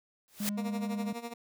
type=noise with exponential growth; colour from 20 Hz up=white; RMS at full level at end=-30 dBFS; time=0.28-0.49 s; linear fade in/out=0 ms; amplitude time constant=45 ms
type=tone; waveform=triangle; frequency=205.7 Hz; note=G#3; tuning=16 cents flat; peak=-30 dBFS; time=0.4-1.13 s; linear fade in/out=5 ms
type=tone with tremolo; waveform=15% pulse; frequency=235 Hz; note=A#3; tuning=14 cents sharp; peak=-29 dBFS; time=0.57-1.34 s; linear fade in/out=10 ms; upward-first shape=sine; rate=12 Hz; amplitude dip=80%
effects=none